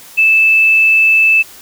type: tone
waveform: sine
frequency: 2630 Hz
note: E7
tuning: 5 cents flat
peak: -6 dBFS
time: 0.17-1.43 s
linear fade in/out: 20 ms
effects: white hiss -37 dBFS RMS until 1.61 s